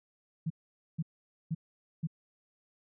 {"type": "tone bursts", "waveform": "sine", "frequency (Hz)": 161.2, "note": "E3", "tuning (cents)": -38, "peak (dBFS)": -29, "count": 4, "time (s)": [0.46, 2.072], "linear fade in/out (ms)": 10, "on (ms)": 43, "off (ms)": 480, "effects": []}